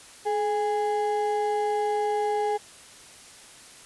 triangle ring-modulated tone, 622.3 Hz, D#5, in tune, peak -18 dBFS, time 0.25-2.58 s, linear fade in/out 20 ms, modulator 198 Hz, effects white hiss -48 dBFS RMS until 3.85 s + resampled to 24000 Hz

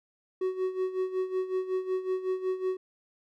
triangle tone with tremolo, 373.2 Hz, F#4, 15 cents sharp, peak -23 dBFS, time 0.41-2.77 s, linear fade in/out 5 ms, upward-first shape sine, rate 5.4 Hz, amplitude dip 75%, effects none

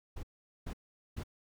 brown noise bursts, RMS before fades -39 dBFS, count 3, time 0.16-1.236 s, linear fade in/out 10 ms, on 72 ms, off 430 ms, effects none

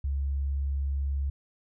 sine tone, 69.3 Hz, C#2, in tune, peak -26 dBFS, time 0.04-1.3 s, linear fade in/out 5 ms, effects none

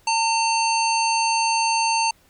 harmonic tone, 900 Hz, A5, 39 cents sharp, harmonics 1 / 3 / 5 / 7 / 9, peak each -20 / -25 / -27 / -28 / -30 dBFS, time 0.07-2.11 s, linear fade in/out 5 ms, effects pink hiss -58 dBFS RMS until 2.29 s

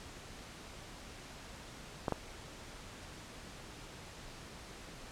clicks, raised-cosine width 1 ms, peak -18 / -18 dBFS, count 2, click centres 2.082 / 2.123 s, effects pink hiss -50 dBFS RMS until 5.11 s + low-pass 8000 Hz 12 dB/octave

